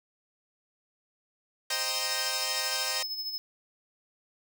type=chord; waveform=5% pulse; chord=C minor seventh; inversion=none; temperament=equal; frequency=523.3 / 622.3 / 784 / 932.3 Hz; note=C5 / Eb5 / G5 / Bb5; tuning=0 / 0 / 0 / 0 cents; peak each=-24 dBFS; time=1.7-3.03 s; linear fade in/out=5 ms
type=tone with tremolo; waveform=square; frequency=5200 Hz; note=E8; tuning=24 cents flat; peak=-31 dBFS; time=1.72-3.38 s; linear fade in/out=0 ms; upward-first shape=sine; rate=13 Hz; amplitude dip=55%
effects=none